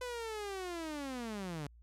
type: linear sweep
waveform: sawtooth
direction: down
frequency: 505 to 138.59 Hz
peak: -35 dBFS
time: 0.01-1.67 s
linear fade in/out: 5 ms
effects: added 58 Hz sine -56 dBFS peak until 1.82 s + low-pass 11000 Hz 12 dB/octave